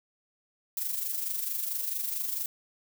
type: noise with amplitude modulation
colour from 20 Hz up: violet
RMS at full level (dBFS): -30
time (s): 0.77-2.46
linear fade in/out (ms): 2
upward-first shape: sine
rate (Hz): 24.5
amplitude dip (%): 55
effects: none